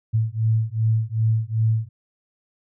sine beating tone pair, 110 / 112.6 Hz, A2 / A2, 0 / +40 cents, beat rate 2.6 Hz, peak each -21 dBFS, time 0.13-1.89 s, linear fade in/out 20 ms, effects none

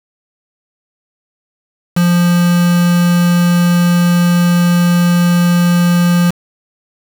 triangle tone with quantisation, 174.61 Hz, F3, in tune, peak -6 dBFS, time 1.96-6.31 s, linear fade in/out 10 ms, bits 3, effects none

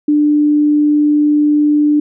sine tone, 296.9 Hz, D4, 19 cents sharp, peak -8 dBFS, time 0.08-2 s, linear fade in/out 5 ms, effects none

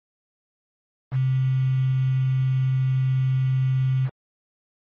sine tone with quantisation, 130.81 Hz, C3, in tune, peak -18 dBFS, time 1.11-4.1 s, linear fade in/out 50 ms, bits 6, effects low-pass 2000 Hz 12 dB/octave + MP3 32 kbps

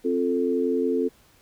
sine chord, F major, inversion second, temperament equal with one note detuned, 263.4 / 349.2 / 440 Hz, C4 / F4 / A4, +12 / 0 / 0 cents, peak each -25 / -27 / -24 dBFS, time 0.04-1.09 s, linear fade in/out 20 ms, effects pink hiss -58 dBFS RMS until 1.41 s

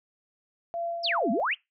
sine tone with tremolo, 681 Hz, F5, 44 cents flat, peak -28 dBFS, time 0.74-1.4 s, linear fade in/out 0 ms, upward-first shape sine, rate 2.4 Hz, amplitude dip 45%
sine exponential two-way sweep, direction down then up, 5588 to 196 to 3335 Hz, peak -24 dBFS, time 1.03-1.55 s, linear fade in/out 20 ms, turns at 1.31 s
effects noise-tail reverb RT60 0.2 s tail -24 dB re dry

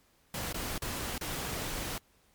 pink noise with dropouts, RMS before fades -36 dBFS, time 0.34-1.98 s, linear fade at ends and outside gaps 2 ms, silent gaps 0.527-0.543 / 0.78-0.82 / 1.18-1.211 s, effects pink hiss -67 dBFS RMS until 2.34 s + MP3 96 kbps

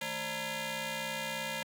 10% pulse ring-modulated tone, 377.6 Hz, F#4, 35 cents sharp, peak -23 dBFS, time 0.01-1.63 s, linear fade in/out 5 ms, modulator 1290 Hz, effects high-pass 200 Hz 12 dB/octave

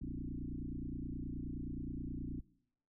sine tone with frequency modulation, 156.4 Hz, D#3, 9 cents sharp, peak -39 dBFS, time 0.01-2.41 s, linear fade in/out 10 ms, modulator 29.5 Hz, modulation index 5, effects noise-tail reverb RT60 0.8 s tail -23 dB re dry

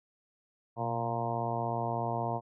harmonic tone with a mistuned harmonic, 116.54 Hz, A#2, in tune, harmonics 1 / 2 / 3 / 4 / 5 / 6 / 7 / 8 / 9, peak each -36 / -41 / -42 / -41 / -40 / -35 / -42 / -37 / -44 dBFS, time 0.76-2.41 s, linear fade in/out 50 ms, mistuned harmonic 1, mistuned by +74 cents, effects none

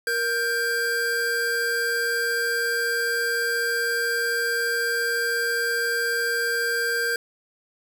square tone pair together, 469 / 1578.6 Hz, A#4 / G6, +11 / +12 cents, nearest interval octave + major sixth, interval 2101 cents, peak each -29 / -24 dBFS, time 0.07-7.16 s, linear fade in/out 2 ms, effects none

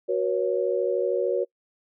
sine chord, F# suspended fourth, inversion none, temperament equal with one note detuned, 370 / 481.2 / 554.4 Hz, F#4 / B4 / C#5, 0 / -45 / 0 cents, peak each -26 dBFS, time 0.08-1.45 s, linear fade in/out 20 ms, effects noise-tail reverb RT60 0.1 s tail -25 dB re dry

